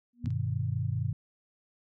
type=tone with exponential growth; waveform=sine; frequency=240 Hz; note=B3; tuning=49 cents flat; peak=-31 dBFS; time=0.13-0.28 s; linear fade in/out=5 ms; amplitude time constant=31 ms
type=chord; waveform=sine; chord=G augmented; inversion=none; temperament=just; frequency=98 / 122.5 / 153.12 Hz; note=G2 / B2 / D#3; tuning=0 / -14 / -27 cents; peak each=-32 / -31 / -35 dBFS; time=0.24-1.13 s; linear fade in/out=5 ms
type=clicks; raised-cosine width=0.2 ms; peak=-32 / -40 dBFS; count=2; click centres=0.259 / 0.305 s
effects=none